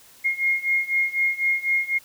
sine beating tone pair, 2140 / 2144 Hz, C7 / C7, +38 / +42 cents, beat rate 4 Hz, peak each -24 / -22 dBFS, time 0.24-1.99 s, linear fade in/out 20 ms, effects white hiss -51 dBFS RMS until 2.04 s

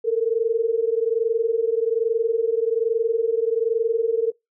sine tone pair together, 445 / 466.2 Hz, A4 / A#4, +20 / 0 cents, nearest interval minor second, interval 80 cents, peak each -21 dBFS, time 0.04-4.32 s, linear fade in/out 20 ms, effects noise-tail reverb RT60 0.2 s tail -25 dB re dry

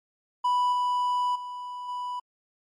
triangle tone with level steps, 987.8 Hz, B5, in tune, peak -19 / -21 / -32 / -28 dBFS, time 0.44-2.2 s, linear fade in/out 10 ms, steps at 0.72 / 1.35 / 1.88 s, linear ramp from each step 10 ms, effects MP3 48 kbps

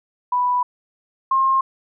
sine tone pair in turn, 987.8 / 1066.4 Hz, B5 / C6, 0 / +33 cents, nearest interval minor second, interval 133 cents, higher second, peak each -16 / -14 dBFS, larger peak second, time 0.32-0.63 / 1.31-1.61 s, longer first, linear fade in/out 5 ms, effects none

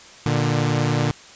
sawtooth tone pair together, 118.1 / 148.8 Hz, A#2 / D3, +23 / +23 cents, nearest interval major third, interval 400 cents, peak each -17 dBFS, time 0.26-1.11 s, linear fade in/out 0 ms, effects white hiss -44 dBFS RMS until 1.35 s + resampled to 16000 Hz

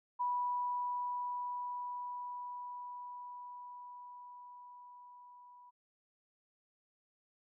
sine tone with level ramp, 982 Hz, B5, 10 cents flat, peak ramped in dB -31 to -55 dBFS, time 0.19-5.71 s, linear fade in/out 20 ms, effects none

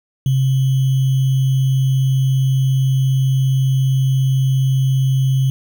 sine tone with sample-and-hold, 132.7 Hz, C3, 25 cents sharp, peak -12 dBFS, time 0.26-5.5 s, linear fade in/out 2 ms, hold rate 3150 Hz, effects none

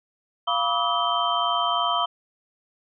sine tone cluster, 695 / 978 / 1153 / 1276 / 3120 Hz, F5 / B5 / D6 / D#6 / G7, -9 / -17 / -32 / +43 / -9 cents, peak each -27 dBFS, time 0.47-2.06 s, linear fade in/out 10 ms, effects none

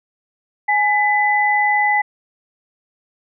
sine tone pair together, 834.6 / 2000 Hz, G#5 / B6, +8 / +21 cents, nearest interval octave + minor third, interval 1513 cents, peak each -16 dBFS, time 0.68-2.02 s, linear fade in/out 10 ms, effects none

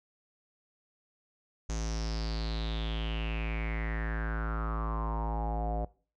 square tone with low-pass filter sweep, 55 Hz, A1, in tune, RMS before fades -33 dBFS, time 1.69-5.85 s, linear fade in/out 5 ms, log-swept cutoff 6500 to 660 Hz, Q 7.1, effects noise-tail reverb RT60 0.4 s tail -21 dB re dry

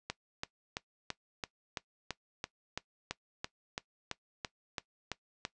click train, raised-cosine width 0.2 ms, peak -18 dBFS, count 17, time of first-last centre 0.1-5.451 s, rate 2.99 Hz, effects noise-tail reverb RT60 0.1 s tail -19 dB re dry + resampled to 22050 Hz

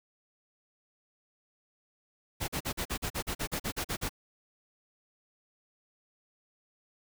pink noise bursts, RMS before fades -33 dBFS, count 14, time 2.4-4.094 s, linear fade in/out 20 ms, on 82 ms, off 42 ms, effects none

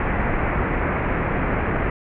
pink low-pass noise, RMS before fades -22 dBFS, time 0-1.9 s, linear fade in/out 2 ms, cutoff 2300 Hz, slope 48 dB/octave, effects none

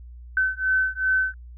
sine beating tone pair, 1524 / 1526.6 Hz, G6 / G6, -49 / -46 cents, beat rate 2.6 Hz, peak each -23 dBFS, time 0.37-1.34 s, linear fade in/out 2 ms, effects added 60 Hz sine -39 dBFS peak until 1.57 s

